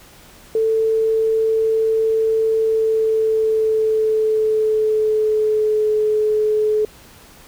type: tone with pitch glide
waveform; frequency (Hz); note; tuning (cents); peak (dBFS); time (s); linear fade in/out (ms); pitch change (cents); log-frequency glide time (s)
sine; 443.7 to 427.8; A4 to A4; +14 to -49; -14; 0.55-6.85; 2; -63; 2.59-5.92
effects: pink hiss -45 dBFS RMS until 7.47 s